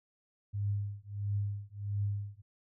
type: tone with tremolo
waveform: sine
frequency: 101.7 Hz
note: G#2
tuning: 36 cents flat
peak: -28 dBFS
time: 0.53-2.42 s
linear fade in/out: 20 ms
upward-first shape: triangle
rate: 1.5 Hz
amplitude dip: 100%
effects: none